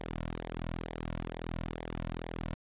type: tone with flanger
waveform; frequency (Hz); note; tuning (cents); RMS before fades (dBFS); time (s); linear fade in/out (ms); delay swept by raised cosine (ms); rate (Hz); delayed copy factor
sawtooth; 41.27; E1; +3; -39; 0-2.54; 0; 0.71 to 2.51; 2.2; -0.75
effects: resampled to 8000 Hz